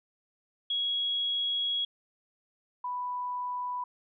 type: tone pair in turn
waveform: sine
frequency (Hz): 3322 / 989.5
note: G#7 / B5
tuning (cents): 0 / +3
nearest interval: octave + major sixth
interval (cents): 2097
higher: first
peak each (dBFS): -27 / -31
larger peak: first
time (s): 0.7-1.85 / 2.84-3.84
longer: first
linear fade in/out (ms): 5
effects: none